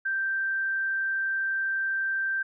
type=tone; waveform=sine; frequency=1568 Hz; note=G6; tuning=in tune; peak=-25 dBFS; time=0.05-2.43 s; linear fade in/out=10 ms; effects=none